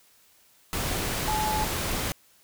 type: tone in noise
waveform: sine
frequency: 857 Hz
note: A5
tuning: 46 cents flat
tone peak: -26 dBFS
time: 1.28-1.64 s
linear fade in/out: 0 ms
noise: pink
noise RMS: -29 dBFS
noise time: 0.73-2.12 s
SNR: 0 dB
effects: white hiss -60 dBFS RMS until 2.43 s